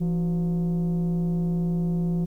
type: tone with frequency modulation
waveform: sine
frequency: 170 Hz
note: F3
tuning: 46 cents flat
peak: -19 dBFS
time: 0-2.26 s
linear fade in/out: 20 ms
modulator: 199 Hz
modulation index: 0.4
effects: tanh soft clip ceiling -21 dBFS + 10-bit